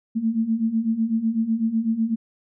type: beating tone pair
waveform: sine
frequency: 220 / 228 Hz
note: A3 / A#3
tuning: 0 / -38 cents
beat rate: 8 Hz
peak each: -25 / -21 dBFS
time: 0.15-2.16 s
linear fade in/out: 20 ms
effects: none

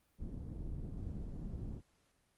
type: low-pass noise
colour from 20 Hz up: pink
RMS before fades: -43 dBFS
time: 0.18-1.82 s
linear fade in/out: 50 ms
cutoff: 220 Hz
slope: 12 dB/octave
effects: pink hiss -75 dBFS RMS until 2.37 s + Opus 32 kbps

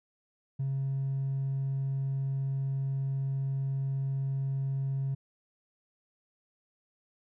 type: tone with hard clipping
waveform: sine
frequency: 135.8 Hz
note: C#3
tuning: 35 cents flat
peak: -29 dBFS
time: 0.59-5.15 s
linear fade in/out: 10 ms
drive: 1 dB
effects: none

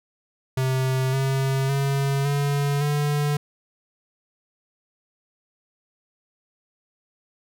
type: tone with pitch steps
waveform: square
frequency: 130.81 / 134.57 / 138.43 / 142.4 / 146.49 Hz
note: C3 / C3 / C#3 / C#3 / D3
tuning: 0 / +49 / -2 / +47 / -4 cents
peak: -21 dBFS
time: 0.57-3.37 s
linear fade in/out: 5 ms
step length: 560 ms
effects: none

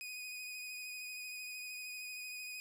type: tone with vibrato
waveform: sawtooth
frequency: 2489 Hz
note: D#7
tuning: in tune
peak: -40 dBFS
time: 0.01-2.6 s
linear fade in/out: 0 ms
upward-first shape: sine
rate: 13 Hz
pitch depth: 19 cents each way
effects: none

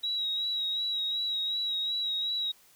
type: tone with vibrato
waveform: sine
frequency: 3848 Hz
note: B7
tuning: 46 cents flat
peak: -28 dBFS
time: 0.03-2.52 s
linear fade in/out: 10 ms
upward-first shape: sine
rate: 2.7 Hz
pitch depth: 33 cents each way
effects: white hiss -60 dBFS RMS until 2.75 s

